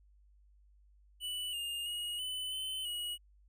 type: tone with pitch steps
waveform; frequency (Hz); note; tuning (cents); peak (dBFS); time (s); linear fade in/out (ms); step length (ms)
square; 2967 / 2824 / 2884 / 3011 / 3049 / 2909; F#7 / F7 / F#7 / F#7 / G7 / F#7; +4 / +19 / -45 / +30 / -49 / -30; -37; 1.2-3.18; 50; 330
effects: added 50 Hz sine -61 dBFS peak until 3.48 s

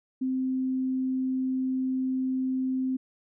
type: tone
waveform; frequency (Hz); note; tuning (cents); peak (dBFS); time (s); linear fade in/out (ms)
sine; 260; C4; -11; -25; 0.21-2.97; 10
effects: none

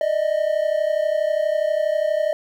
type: tone pair together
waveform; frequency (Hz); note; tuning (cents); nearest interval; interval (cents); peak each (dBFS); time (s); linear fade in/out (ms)
triangle; 599.7 / 632; D5 / D#5; +36 / +27; minor second; 91; -19; 0.01-2.33; 2
effects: 9-bit

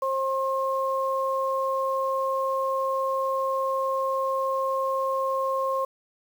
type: tone pair together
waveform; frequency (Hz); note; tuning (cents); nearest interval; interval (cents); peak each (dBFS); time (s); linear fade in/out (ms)
sine; 533 / 1069.4; C5 / C6; +32 / +37; octave; 1205; -26; 0.02-5.85; 5
effects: 8-bit

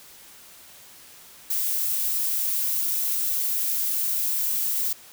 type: noise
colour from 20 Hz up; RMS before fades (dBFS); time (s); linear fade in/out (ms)
violet; -25; 1.5-4.93; 5
effects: white hiss -48 dBFS RMS until 5.12 s

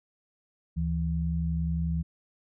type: tone pair together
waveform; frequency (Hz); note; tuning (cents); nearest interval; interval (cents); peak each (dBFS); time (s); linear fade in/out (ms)
sine; 73.7 / 164.83; D2 / E3; +7 / 0; octave + major second; 1393; -29 / -28; 0.76-2.03; 20
effects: none

